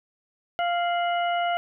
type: harmonic tone with a mistuned harmonic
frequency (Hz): 696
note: F5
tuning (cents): -6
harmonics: 1 / 2 / 3 / 4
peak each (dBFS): -23 / -31 / -35 / -35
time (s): 0.59-1.57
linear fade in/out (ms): 0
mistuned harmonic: 4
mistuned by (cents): +87
effects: none